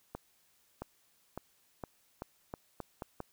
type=accelerating click train; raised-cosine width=1 ms; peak=-25 dBFS; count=9; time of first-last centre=0.15-3.204 s; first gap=670 ms; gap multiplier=0.83; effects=white hiss -70 dBFS RMS until 3.32 s